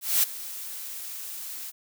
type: noise with ADSR envelope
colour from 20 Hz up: blue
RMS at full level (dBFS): -20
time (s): 0.01-1.72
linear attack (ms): 220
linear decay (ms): 14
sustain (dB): -17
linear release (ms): 32
effects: none